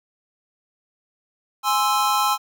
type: chord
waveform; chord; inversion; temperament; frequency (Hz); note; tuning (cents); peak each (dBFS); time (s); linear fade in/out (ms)
square; Ab augmented; none; equal; 830.6 / 1046.5 / 1318.5; Ab5 / C6 / E6; 0 / 0 / 0; -23; 1.63-2.38; 50
effects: none